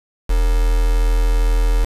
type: tone with quantisation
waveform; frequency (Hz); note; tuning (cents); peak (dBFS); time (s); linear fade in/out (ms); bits
sine; 41.2; E1; 0; -12; 0.29-1.85; 10; 4
effects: resampled to 32000 Hz